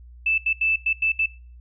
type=tone bursts at uneven times; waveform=sine; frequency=2637 Hz; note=E7; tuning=in tune; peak=-18 dBFS; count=6; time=0.26-0.38 / 0.46-0.53 / 0.61-0.76 / 0.86-0.93 / 1.02-1.12 / 1.19-1.26 s; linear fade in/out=5 ms; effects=noise-tail reverb RT60 0.4 s tail -21 dB re dry + added 60 Hz sine -42 dBFS peak until 1.6 s